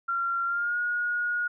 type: tone with pitch glide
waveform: sine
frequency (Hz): 1376 to 1442.7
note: F6 to F#6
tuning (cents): -26 to -44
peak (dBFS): -25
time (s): 0.08-1.48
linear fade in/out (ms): 10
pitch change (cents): +82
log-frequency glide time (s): 0.46-0.78
effects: none